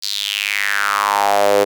sawtooth tone with high-pass filter sweep, 101.5 Hz, G#2, 39 cents flat, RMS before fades -17 dBFS, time 0.02-1.65 s, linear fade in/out 20 ms, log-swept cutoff 4600 to 450 Hz, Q 4.9, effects none

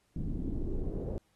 brown noise with low-pass filter sweep, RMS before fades -34 dBFS, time 0.16-1.18 s, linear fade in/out 0 ms, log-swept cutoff 240 to 500 Hz, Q 3, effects pink hiss -73 dBFS RMS until 1.35 s + AAC 32 kbps

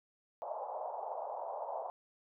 pink band-pass noise, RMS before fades -41 dBFS, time 0.42-1.9 s, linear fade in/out 0 ms, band 560 to 930 Hz, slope 48 dB/octave, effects none

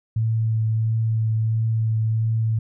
sine tone with vibrato, 111.4 Hz, A2, 22 cents sharp, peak -18 dBFS, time 0.16-2.59 s, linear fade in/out 5 ms, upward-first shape triangle, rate 1.5 Hz, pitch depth 16 cents each way, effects none

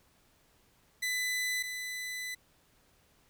sawtooth tone pair in turn, 2000 / 2000 Hz, B6 / B6, +21 / +21 cents, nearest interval unison, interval 0 cents, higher neither, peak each -27 / -33 dBFS, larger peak first, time 1.02-1.63 / 1.63-2.35 s, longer second, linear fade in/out 10 ms, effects pink hiss -67 dBFS RMS until 3.29 s

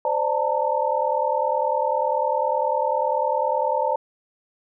sine tone cluster, 518 / 588 / 879 / 919 Hz, C5 / D5 / A5 / A#5, -17 / +2 / -2 / -25 cents, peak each -25 dBFS, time 0.05-3.96 s, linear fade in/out 2 ms, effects none

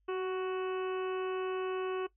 harmonic tone with a mistuned harmonic, 371.4 Hz, F#4, 7 cents sharp, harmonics 1 / 2 / 3 / 4 / 5 / 6 / 7 / 8, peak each -32 / -45 / -41 / -47 / -56 / -58 / -49 / -54 dBFS, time 0.08-2.07 s, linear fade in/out 10 ms, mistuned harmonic 1, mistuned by +17 cents, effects noise-tail reverb RT60 0.1 s tail -18 dB re dry + added 50 Hz sine -70 dBFS peak until 2.16 s

